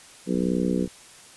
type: harmonic tone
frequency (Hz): 61.8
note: B1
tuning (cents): +2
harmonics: 3 / 4 / 5 / 6 / 7 / 8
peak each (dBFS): -25 / -27 / -29 / -31 / -32 / -33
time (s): 0.26-0.88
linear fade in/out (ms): 50
type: click train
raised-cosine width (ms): 5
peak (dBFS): -30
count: 20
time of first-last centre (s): 0.35-0.876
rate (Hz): 36.1
effects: white hiss -48 dBFS RMS until 1.36 s + resampled to 24000 Hz